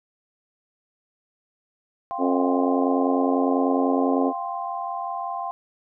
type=chord; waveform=sine; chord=F suspended second; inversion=none; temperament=equal; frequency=698.5 / 784 / 1046.5 Hz; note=F5 / G5 / C6; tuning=0 / 0 / 0 cents; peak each=-31 dBFS; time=2.11-5.51 s; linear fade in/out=0 ms
type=harmonic tone; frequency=90 Hz; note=F#2; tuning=47 cents flat; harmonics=3 / 4 / 5 / 6 / 7 / 8 / 9; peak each=-21 / -30 / -27 / -29 / -30 / -32 / -35 dBFS; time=2.18-4.33 s; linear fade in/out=50 ms
effects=none